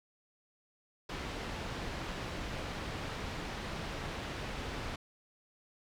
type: low-pass noise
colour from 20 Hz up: pink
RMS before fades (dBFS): -40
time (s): 1.09-4.96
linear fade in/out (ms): 5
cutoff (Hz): 3900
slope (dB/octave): 12
effects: none